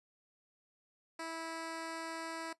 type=tone; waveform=10% pulse; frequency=327 Hz; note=E4; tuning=14 cents flat; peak=-32 dBFS; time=1.19-2.53 s; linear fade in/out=5 ms; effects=noise-tail reverb RT60 0.1 s tail -17 dB re dry + resampled to 24000 Hz